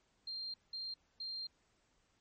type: tone bursts at uneven times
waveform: sine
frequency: 4186 Hz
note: C8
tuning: in tune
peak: -40 dBFS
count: 3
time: 0.27-0.54 / 0.73-0.94 / 1.2-1.47 s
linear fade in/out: 5 ms
effects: pink hiss -75 dBFS RMS until 2.2 s + MP3 32 kbps